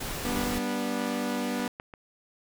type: noise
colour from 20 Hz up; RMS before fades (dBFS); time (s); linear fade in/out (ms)
pink; -34; 0-0.59; 10
type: chord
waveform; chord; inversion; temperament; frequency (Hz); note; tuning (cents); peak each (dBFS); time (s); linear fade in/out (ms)
sawtooth; G major; none; equal with one note detuned; 196 / 244.2 / 293.7; G3 / B3 / D4; 0 / -19 / 0; -31 / -26 / -31; 0.25-1.68; 2
type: clicks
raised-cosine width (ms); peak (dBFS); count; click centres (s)
0.5; -24 / -23 / -29; 3; 1.597 / 1.799 / 1.938
effects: none